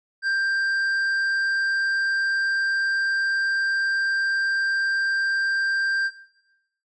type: tone with hard clipping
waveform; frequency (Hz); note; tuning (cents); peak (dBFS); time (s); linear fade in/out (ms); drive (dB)
sine; 1582; G6; +15; -22; 0.22-6.11; 50; 6
effects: noise-tail reverb RT60 0.9 s tail -17 dB re dry + resampled to 22050 Hz